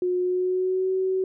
sine tone with pitch glide, 361.2 to 376.8 Hz, F#4 to F#4, -42 to +32 cents, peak -21 dBFS, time 0.02-1.24 s, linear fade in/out 2 ms, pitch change +74 cents, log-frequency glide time 0.2-0.91 s, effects none

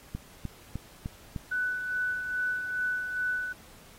click train, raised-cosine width 5 ms, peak -21 dBFS, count 5, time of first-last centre 0.15-1.362 s, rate 3.3 Hz
sine tone with tremolo, 1492 Hz, F#6, 14 cents sharp, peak -26 dBFS, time 1.51-3.53 s, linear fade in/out 10 ms, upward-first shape sine, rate 2.4 Hz, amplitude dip 50%
effects pink hiss -54 dBFS RMS until 3.98 s + AAC 48 kbps

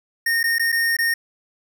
square tone with dropouts, 1842 Hz, A#6, 21 cents flat, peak -18 dBFS, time 0.26-1.14 s, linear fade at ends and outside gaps 5 ms, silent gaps 0.431-0.439 / 0.584-0.595 / 0.72-0.725 / 0.968-0.987 s, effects none

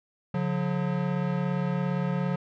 square tone pair together, 142.89 / 180.3 Hz, D3 / F#3, -47 / -45 cents, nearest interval major third, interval 402 cents, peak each -30 / -28 dBFS, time 0.34-2.36 s, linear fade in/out 5 ms, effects low-pass 2000 Hz 12 dB/octave

